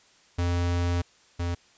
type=tone pair in turn; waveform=square; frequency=87.3 / 86.65 Hz; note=F2 / F2; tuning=0 / -13 cents; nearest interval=unison; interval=13 cents; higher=first; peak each=-24 / -27 dBFS; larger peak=first; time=0.38-1.02 / 1.39-1.55 s; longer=first; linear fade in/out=10 ms; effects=white hiss -59 dBFS RMS until 1.77 s + resampled to 16000 Hz